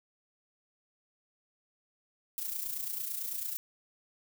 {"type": "noise with amplitude modulation", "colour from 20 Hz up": "violet", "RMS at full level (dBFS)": -34, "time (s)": [2.38, 3.57], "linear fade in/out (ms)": 0, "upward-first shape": "sine", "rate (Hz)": 29, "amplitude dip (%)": 60, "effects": []}